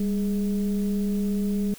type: tone with frequency modulation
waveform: sine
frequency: 199.6 Hz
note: G3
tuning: 32 cents sharp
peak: -22 dBFS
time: 0-1.74 s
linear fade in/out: 2 ms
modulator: 218 Hz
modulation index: 0.54
effects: white hiss -47 dBFS RMS until 1.78 s